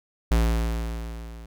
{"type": "tone with level ramp", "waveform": "square", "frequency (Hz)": 56.7, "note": "A#1", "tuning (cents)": -47, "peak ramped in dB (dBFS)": [-17, -40], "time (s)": [0.31, 1.46], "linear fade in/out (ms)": 5, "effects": []}